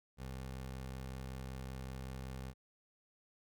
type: tone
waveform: 20% pulse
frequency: 65.3 Hz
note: C2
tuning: 3 cents flat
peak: -38 dBFS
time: 0.17-2.54 s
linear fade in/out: 50 ms
effects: none